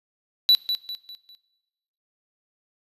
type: tone with echo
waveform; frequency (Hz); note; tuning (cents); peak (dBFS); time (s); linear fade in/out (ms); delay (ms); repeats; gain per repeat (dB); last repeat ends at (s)
triangle; 3951; B7; 0; -11; 0.49-0.55; 0; 200; 4; -8; 1.35
effects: noise-tail reverb RT60 1.0 s tail -19 dB re dry + resampled to 32000 Hz